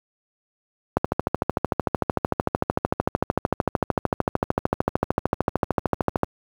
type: click train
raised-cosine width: 1 ms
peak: -4 dBFS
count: 71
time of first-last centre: 0.97-6.233 s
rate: 13.3 Hz
effects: high-pass 60 Hz 12 dB/octave + 7-bit